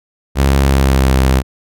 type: tone with pitch glide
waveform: sawtooth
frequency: 68.3 to 65.71 Hz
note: C#2 to C2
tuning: -25 to +8 cents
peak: -5 dBFS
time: 0.35-1.43 s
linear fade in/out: 50 ms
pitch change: -67 cents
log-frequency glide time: 0.65-1.12 s
effects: none